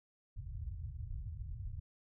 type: low-pass noise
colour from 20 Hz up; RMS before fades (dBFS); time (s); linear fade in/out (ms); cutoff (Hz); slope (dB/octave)
white; -43; 0.36-1.8; 10; 120; 48
effects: none